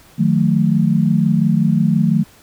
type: chord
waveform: sine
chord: D# diminished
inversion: none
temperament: equal with one note detuned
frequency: 155.56 / 181.29 / 220 Hz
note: D#3 / F#3 / A3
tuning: 0 / -35 / 0 cents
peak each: -16 dBFS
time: 0.18-2.24 s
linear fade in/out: 20 ms
effects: pink hiss -47 dBFS RMS until 2.42 s